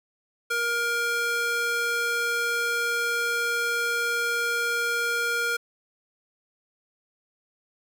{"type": "tone with high-pass filter", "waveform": "square", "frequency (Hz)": 470.8, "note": "A#4", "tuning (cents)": 17, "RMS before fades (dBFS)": -26, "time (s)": [0.5, 5.57], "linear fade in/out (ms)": 10, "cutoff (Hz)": 1000, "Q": 6.7, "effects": []}